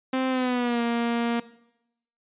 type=tone with pitch glide; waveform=sawtooth; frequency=260.6 to 234.9 Hz; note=C4 to A#3; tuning=-7 to +13 cents; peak=-19 dBFS; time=0.13-1.4 s; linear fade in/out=5 ms; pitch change=-180 cents; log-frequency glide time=0.29-0.81 s; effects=noise-tail reverb RT60 0.8 s tail -18 dB re dry + resampled to 8000 Hz